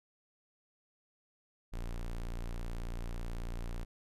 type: tone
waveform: square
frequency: 29.14 Hz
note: A#0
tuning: in tune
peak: -37 dBFS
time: 1.72-3.85 s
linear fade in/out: 20 ms
effects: resampled to 32000 Hz